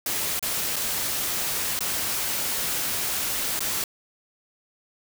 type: noise with dropouts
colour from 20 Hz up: white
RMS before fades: -27 dBFS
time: 0.06-3.84 s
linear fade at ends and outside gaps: 2 ms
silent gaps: 0.394-0.426 / 0.76-0.764 / 1.791-1.806 / 3.593-3.605 s
effects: none